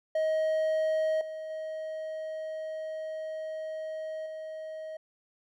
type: tone with level steps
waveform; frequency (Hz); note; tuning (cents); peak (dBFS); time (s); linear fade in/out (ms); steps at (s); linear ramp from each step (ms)
triangle; 630; D#5; +21; -23 / -34 / -32 / -35; 0.15-4.97; 5; 1.21 / 1.5 / 4.26; 2
effects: none